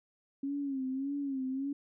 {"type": "tone with vibrato", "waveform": "sine", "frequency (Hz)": 272.2, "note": "C#4", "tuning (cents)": -31, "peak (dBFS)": -32, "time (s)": [0.43, 1.73], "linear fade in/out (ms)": 5, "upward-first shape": "sine", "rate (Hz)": 1.7, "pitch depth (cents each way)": 81, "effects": []}